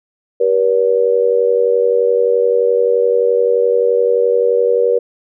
sine tone with amplitude modulation, 480 Hz, B4, 49 cents flat, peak -6 dBFS, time 0.4-4.99 s, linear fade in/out 10 ms, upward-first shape sine, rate 91.6 Hz, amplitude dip 90%, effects none

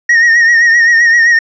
triangle tone with vibrato, 1864.7 Hz, A#6, in tune, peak -3 dBFS, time 0.09-1.39 s, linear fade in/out 5 ms, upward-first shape triangle, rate 7.7 Hz, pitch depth 62 cents each way, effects resampled to 16000 Hz

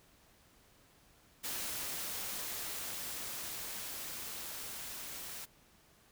white noise with level ramp, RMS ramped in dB -39 to -45 dBFS, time 1.43-5.46 s, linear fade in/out 20 ms, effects pink hiss -65 dBFS RMS until 6.11 s

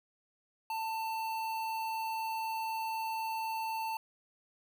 square tone with notch filter, 892 Hz, A5, 23 cents sharp, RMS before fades -36 dBFS, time 0.7-3.97 s, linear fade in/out 2 ms, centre 7100 Hz, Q 1.1, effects 12-bit

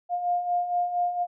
sine beating tone pair, 704 / 708.3 Hz, F5 / F5, +14 / +24 cents, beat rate 4.3 Hz, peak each -31 / -24 dBFS, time 0.09-1.27 s, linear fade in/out 50 ms, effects none

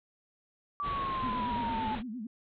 sine exponential sweep, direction down, 1165 to 860 Hz, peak -31 dBFS, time 0.8-1.95 s, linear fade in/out 0 ms
pink low-pass noise, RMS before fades -40 dBFS, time 0.82-2.03 s, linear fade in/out 50 ms, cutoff 3900 Hz, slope 96 dB/octave
sine tone with vibrato, 232.5 Hz, A#3, 4 cents flat, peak -36 dBFS, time 1.23-2.27 s, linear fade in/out 5 ms, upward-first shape sine, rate 8.8 Hz, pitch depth 190 cents each way
effects none

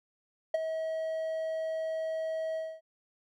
triangle tone with ADSR envelope, 641 Hz, E5, 49 cents flat, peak -20 dBFS, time 0.54-2.81 s, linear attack 5 ms, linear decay 20 ms, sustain -9 dB, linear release 250 ms, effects none

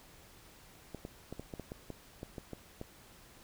clicks, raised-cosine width 2 ms, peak -28 dBFS, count 12, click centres 0.947 / 1.051 / 1.326 / 1.396 / 1.538 / 1.597 / 1.719 / 1.903 / 2.231 / 2.382 / 2.533 / 2.814 s, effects pink hiss -58 dBFS RMS until 3.43 s

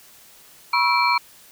sine tone cluster, 970 / 1093 / 1318 / 2332 / 4250 Hz, B5 / C#6 / E6 / D7 / C8, -31 / -25 / -1 / -13 / +26 cents, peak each -20 / -23 / -26 / -21 / -26 dBFS, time 0.73-1.18 s, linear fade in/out 5 ms, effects white hiss -49 dBFS RMS until 1.51 s

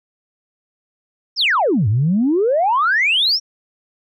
sine exponential two-way sweep, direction down then up, 5730 to 97.7 to 5730 Hz, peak -12 dBFS, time 1.36-3.4 s, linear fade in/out 50 ms, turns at 1.88 s, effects tanh soft clip ceiling -8 dBFS

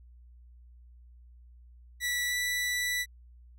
sawtooth tone with pitch glide, 1955 to 1968.6 Hz, B6 to B6, -18 to -6 cents, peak -25 dBFS, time 2-3.06 s, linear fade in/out 50 ms, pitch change +12 cents, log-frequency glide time 2.27-2.33 s, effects added 60 Hz sine -51 dBFS peak until 3.58 s

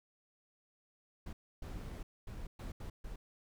brown noise bursts at uneven times, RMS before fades -44 dBFS, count 6, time 1.26-1.33 / 1.62-2.03 / 2.27-2.47 / 2.59-2.72 / 2.8-2.9 / 3.04-3.16 s, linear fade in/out 5 ms, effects none

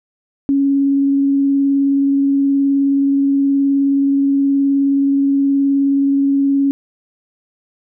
sine tone with vibrato, 277.2 Hz, C#4, in tune, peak -11 dBFS, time 0.49-6.71 s, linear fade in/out 0 ms, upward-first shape sine, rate 19 Hz, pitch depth 11 cents each way, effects none

